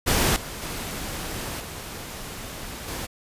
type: noise with level steps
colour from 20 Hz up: pink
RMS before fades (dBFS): -21 / -35 / -32 / -36 / -32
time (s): 0.06-3.07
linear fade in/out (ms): 20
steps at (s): 0.36 / 0.62 / 1.6 / 2.88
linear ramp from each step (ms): 2
effects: resampled to 32000 Hz